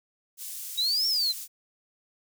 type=high-pass noise; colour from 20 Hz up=pink; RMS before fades=-38 dBFS; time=0.37-1.48 s; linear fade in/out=50 ms; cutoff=7600 Hz; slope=12 dB/octave
type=exponential two-way sweep; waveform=sine; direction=up then down; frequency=3774 to 5520 to 3974 Hz; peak=-23 dBFS; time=0.77-1.33 s; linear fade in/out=20 ms; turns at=1.07 s
effects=none